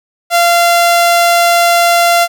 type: tone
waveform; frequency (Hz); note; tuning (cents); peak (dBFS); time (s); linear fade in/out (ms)
sawtooth; 689; F5; -24; -3; 0.3-2.28; 50
effects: none